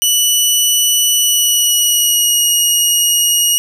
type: tone with pitch glide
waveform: 15% pulse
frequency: 2960 to 2882 Hz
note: F#7 to F#7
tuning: 0 to -46 cents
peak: -3 dBFS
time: 0.02-3.58 s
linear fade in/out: 0 ms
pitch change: -46 cents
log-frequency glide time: 1.14-2.5 s
effects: none